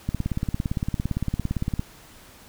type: click train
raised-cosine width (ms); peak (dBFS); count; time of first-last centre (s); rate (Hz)
5; -12; 31; 0.09-1.795; 17.6
effects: pink hiss -49 dBFS RMS until 2.48 s